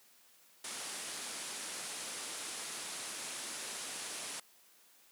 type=low-pass noise; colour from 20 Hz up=white; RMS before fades=-43 dBFS; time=0.64-4.4 s; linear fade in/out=5 ms; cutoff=11000 Hz; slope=96 dB/octave; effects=white hiss -64 dBFS RMS until 5.11 s + high-pass 200 Hz 12 dB/octave